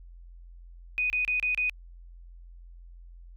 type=tone bursts; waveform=sine; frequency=2489 Hz; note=D#7; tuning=in tune; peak=-24 dBFS; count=5; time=0.98-1.696 s; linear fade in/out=0 ms; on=120 ms; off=29 ms; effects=added 43 Hz sine -45 dBFS peak until 3.36 s